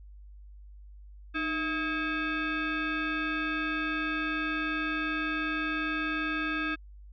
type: tone with frequency modulation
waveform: sine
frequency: 659.3 Hz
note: E5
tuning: in tune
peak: -28 dBFS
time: 1.34-6.76 s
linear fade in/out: 20 ms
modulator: 966 Hz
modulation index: 2.2
effects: added 50 Hz sine -46 dBFS peak until 7.12 s